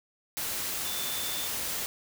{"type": "tone in noise", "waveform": "sine", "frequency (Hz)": 3536, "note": "A7", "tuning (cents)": 8, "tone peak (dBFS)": -38, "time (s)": [0.85, 1.47], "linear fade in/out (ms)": 0, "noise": "white", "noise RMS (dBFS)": -33, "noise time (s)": [0.37, 1.86], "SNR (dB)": -8, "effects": []}